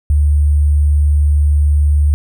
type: tone with sample-and-hold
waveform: sine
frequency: 73.42 Hz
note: D2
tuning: in tune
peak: -8 dBFS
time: 0.1-2.14 s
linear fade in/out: 0 ms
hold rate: 8820 Hz
effects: none